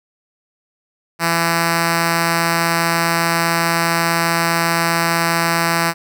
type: tone with notch filter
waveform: 5% pulse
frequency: 167.6 Hz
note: E3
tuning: 29 cents sharp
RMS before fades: -17 dBFS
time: 1.19-5.94 s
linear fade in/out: 50 ms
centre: 440 Hz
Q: 1.6
effects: none